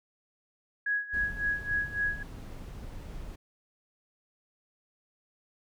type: tone with tremolo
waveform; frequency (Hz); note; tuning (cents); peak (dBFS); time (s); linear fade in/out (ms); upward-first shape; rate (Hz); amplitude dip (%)
sine; 1665; G#6; +4; -25; 0.86-2.23; 5; sine; 3.6; 85
type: noise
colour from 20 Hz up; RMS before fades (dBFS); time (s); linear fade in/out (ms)
brown; -41; 1.13-3.36; 10
effects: none